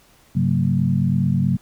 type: tone cluster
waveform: sine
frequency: 100.7 / 136.6 / 185.8 / 228.7 Hz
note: G2 / C#3 / F#3 / A#3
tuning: +47 / -25 / +7 / -33 cents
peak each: -25 / -19 / -20 / -25 dBFS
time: 0.35-1.57 s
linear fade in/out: 10 ms
effects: pink hiss -54 dBFS RMS until 1.61 s